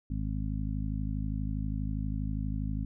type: harmonic tone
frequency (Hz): 52.4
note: G#1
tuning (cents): +16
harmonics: 1 / 2 / 3 / 4 / 5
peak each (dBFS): -33 / -36 / -38 / -39 / -40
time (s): 0.1-2.85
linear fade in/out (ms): 5
effects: none